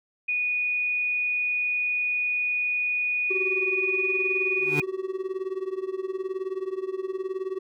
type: tone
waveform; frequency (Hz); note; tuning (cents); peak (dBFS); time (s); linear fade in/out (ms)
sine; 2467; D#7; -15; -23; 0.28-4.82; 10
type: tone with tremolo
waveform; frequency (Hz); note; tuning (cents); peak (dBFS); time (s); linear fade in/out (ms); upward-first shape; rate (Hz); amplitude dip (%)
triangle; 378.9; F#4; +41; -22; 3.3-7.59; 10; triangle; 19; 95
type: tone with exponential growth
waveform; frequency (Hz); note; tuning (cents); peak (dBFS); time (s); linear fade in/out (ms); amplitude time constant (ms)
25% pulse; 146.83; D3; 0; -19; 4.57-4.8; 0; 50
effects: none